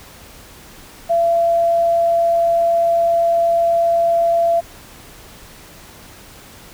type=tone; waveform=sine; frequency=677 Hz; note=E5; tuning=46 cents sharp; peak=-12 dBFS; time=1.09-4.61 s; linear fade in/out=20 ms; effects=pink hiss -41 dBFS RMS until 6.73 s